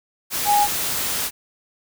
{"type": "tone in noise", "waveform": "sine", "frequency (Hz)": 823, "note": "G#5", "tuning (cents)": -16, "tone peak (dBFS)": -14, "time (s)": [0.45, 0.68], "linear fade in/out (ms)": 50, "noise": "white", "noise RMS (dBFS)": -24, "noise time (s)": [0.3, 1.31], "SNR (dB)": 7, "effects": []}